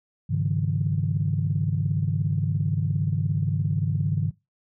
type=tone cluster; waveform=sine; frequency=100.8 / 137.1 / 154.3 / 177.2 Hz; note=G2 / C#3 / D#3 / F3; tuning=+49 / -19 / -14 / +25 cents; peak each=-26 / -26 / -25 / -33 dBFS; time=0.29-4.31 s; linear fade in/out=20 ms; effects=noise-tail reverb RT60 0.2 s tail -18 dB re dry + tanh soft clip ceiling -11 dBFS

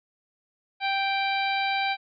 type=harmonic tone; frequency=784 Hz; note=G5; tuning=in tune; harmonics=1 / 2 / 3 / 4 / 5 / 6; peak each=-26 / -33 / -29 / -37 / -34 / -41 dBFS; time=0.8-1.97 s; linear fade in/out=50 ms; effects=none

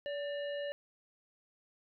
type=harmonic tone with a mistuned harmonic; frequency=574 Hz; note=D5; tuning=40 cents flat; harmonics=1 / 3 / 5 / 7; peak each=-36 / -46 / -48 / -57 dBFS; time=0.06-0.72 s; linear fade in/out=0 ms; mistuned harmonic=3; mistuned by=+60 cents; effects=none

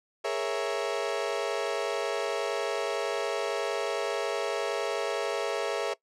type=chord; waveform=35% pulse; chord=A# half-diminished seventh; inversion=third; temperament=equal; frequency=415.3 / 466.2 / 554.4 / 659.3 Hz; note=G#4 / A#4 / C#5 / E5; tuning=0 / 0 / 0 / 0 cents; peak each=-32 dBFS; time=0.24-5.94 s; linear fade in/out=10 ms; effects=noise-tail reverb RT60 0.1 s tail -20 dB re dry + low-pass 7000 Hz 12 dB/octave

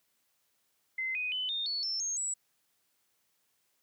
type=tone with pitch steps; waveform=sine; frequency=2062 / 2495 / 3019 / 3653 / 4420 / 5348 / 6471 / 7830 Hz; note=C7 / D#7 / F#7 / A#7 / C#8 / E8 / G#8 / B8; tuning=-26 / +4 / +34 / -36 / -6 / +24 / -46 / -16 cents; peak=-31 dBFS; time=0.98-2.34 s; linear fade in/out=5 ms; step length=170 ms; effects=white hiss -75 dBFS RMS until 3.82 s + high-pass 80 Hz 12 dB/octave

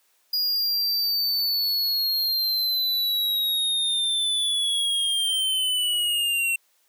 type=linear sweep; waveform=square; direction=down; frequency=4888 to 2712 Hz; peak=-22 dBFS; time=0.33-6.56 s; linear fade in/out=5 ms; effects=white hiss -65 dBFS RMS until 6.88 s + high-pass 400 Hz 12 dB/octave

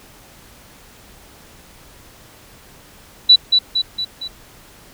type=tone with echo; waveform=sine; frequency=3951 Hz; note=B7; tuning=in tune; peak=-4 dBFS; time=3.29-3.36 s; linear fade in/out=10 ms; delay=230 ms; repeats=4; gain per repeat=-5 dB; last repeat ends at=4.28 s; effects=pink hiss -45 dBFS RMS until 4.93 s

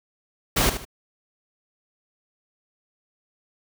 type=noise with echo; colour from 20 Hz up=pink; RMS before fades=-20 dBFS; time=0.56-0.7 s; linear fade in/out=10 ms; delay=76 ms; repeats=2; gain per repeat=-10 dB; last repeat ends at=0.852 s; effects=none

